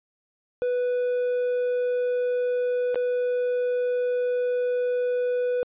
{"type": "tone with dropouts", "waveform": "triangle", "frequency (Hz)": 493.9, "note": "B4", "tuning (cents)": 0, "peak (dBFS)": -20, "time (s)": [0.62, 5.63], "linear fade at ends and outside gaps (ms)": 0, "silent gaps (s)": [2.945, 2.957], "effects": ["resampled to 8000 Hz"]}